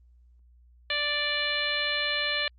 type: harmonic tone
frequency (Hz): 587.3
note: D5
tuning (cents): 0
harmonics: 1 / 2 / 3 / 4 / 5 / 6 / 7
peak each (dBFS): -36 / -39 / -31 / -32 / -33 / -34 / -33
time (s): 0.9-2.48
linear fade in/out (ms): 2
effects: added 60 Hz sine -54 dBFS peak until 2.58 s + Opus 32 kbps